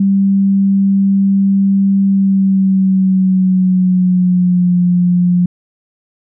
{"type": "tone with pitch glide", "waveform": "sine", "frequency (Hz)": [196, 177.67], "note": ["G3", "F3"], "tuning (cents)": [0, 30], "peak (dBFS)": -8, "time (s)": [0, 5.46], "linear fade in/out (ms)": 5, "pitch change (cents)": -170, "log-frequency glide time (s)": [2.05, 4.78], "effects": []}